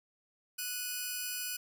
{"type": "tone pair together", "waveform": "5% pulse", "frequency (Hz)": [1474.2, 2489], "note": ["F#6", "D#7"], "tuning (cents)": [-7, 0], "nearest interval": "major sixth", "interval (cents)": 907, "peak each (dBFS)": [-27, -29], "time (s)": [0.58, 1.57], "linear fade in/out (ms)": 10, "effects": []}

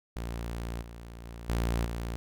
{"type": "tone with level steps", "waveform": "sawtooth", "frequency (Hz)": 57.9, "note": "A#1", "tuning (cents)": -11, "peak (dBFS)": [-30, -39, -37, -23, -29], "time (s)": [0.16, 2.16], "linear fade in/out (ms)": 0, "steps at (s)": [0.82, 1.25, 1.49, 1.85], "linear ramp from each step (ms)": 2, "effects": []}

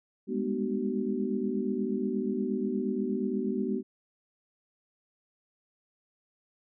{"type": "tone cluster", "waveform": "sine", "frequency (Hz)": [200.6, 209, 246.4, 300.2, 379.6], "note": ["G3", "G#3", "B3", "D4", "F#4"], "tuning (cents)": [40, 11, -4, 38, 44], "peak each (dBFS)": [-37, -33, -32, -38, -33], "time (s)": [0.27, 3.83], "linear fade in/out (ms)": 50, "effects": []}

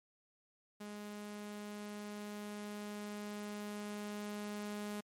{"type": "tone with level ramp", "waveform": "sawtooth", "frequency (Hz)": 207.7, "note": "G#3", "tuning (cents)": 0, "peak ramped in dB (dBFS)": [-41, -36], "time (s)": [0.8, 5.01], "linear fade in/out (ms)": 10, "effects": ["MP3 64 kbps"]}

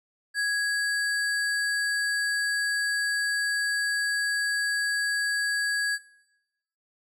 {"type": "tone with sample-and-hold", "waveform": "sine", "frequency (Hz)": 1661.2, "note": "G#6", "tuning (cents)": 0, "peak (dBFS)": -23, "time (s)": [0.34, 5.99], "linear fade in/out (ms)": 50, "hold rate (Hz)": 6300, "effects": ["noise-tail reverb RT60 0.9 s tail -19 dB re dry", "low-pass 10000 Hz 12 dB/octave"]}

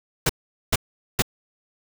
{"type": "noise bursts", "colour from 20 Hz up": "pink", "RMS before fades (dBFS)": -19, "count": 3, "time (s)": [0.26, 1.222], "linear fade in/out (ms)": 5, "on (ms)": 34, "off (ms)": 430, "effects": []}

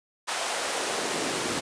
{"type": "noise with high-pass filter sweep", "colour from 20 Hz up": "pink", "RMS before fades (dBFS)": -29, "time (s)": [0.27, 1.61], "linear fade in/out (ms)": 20, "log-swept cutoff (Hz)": [780, 210], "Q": 1.3, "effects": ["resampled to 22050 Hz"]}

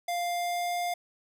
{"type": "tone with pitch glide", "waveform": "square", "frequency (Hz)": [698.5, 703.8], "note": ["F5", "F5"], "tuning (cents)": [0, 13], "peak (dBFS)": -29, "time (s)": [0.08, 0.94], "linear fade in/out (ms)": 5, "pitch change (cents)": 13, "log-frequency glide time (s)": [0.19, 0.76], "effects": []}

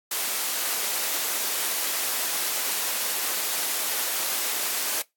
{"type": "high-pass noise", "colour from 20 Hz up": "white", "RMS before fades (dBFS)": -27, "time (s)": [0.11, 5.02], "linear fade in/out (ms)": 5, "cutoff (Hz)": 370, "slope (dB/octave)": 12, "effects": ["noise-tail reverb RT60 0.2 s tail -24 dB re dry", "AAC 64 kbps"]}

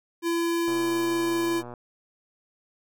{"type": "tone", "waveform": "square", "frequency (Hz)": 337.8, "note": "E4", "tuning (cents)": 42, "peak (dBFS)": -24, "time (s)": [0.22, 1.63], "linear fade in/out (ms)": 50}
{"type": "click train", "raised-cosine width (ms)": 1, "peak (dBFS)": -26, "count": 129, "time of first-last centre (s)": [0.68, 1.738], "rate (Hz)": 121}
{"effects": []}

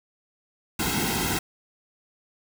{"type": "noise with comb filter", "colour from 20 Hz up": "pink", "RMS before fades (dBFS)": -26, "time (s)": [0.79, 1.39], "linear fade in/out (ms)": 5, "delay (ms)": 1.7, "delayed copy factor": -0.9, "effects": []}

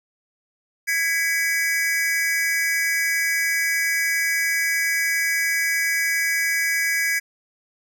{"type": "tone cluster", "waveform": "square", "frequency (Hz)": [1658, 1995, 2265], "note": ["G#6", "B6", "C#7"], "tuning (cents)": [-3, 17, 37], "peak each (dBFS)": [-25, -24, -26], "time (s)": [0.87, 7.2], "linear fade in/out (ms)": 20, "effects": []}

